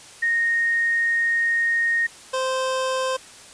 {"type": "tone pair in turn", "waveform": ["sine", "25% pulse"], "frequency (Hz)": [1856, 520.8], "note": ["A#6", "C5"], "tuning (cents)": [-8, -8], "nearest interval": "octave + minor seventh", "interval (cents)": 2200, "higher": "first", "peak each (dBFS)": -18, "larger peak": "neither", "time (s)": [[0.22, 2.07], [2.33, 3.17]], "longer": "first", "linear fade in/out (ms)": 10, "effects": ["white hiss -44 dBFS RMS until 3.53 s", "resampled to 22050 Hz"]}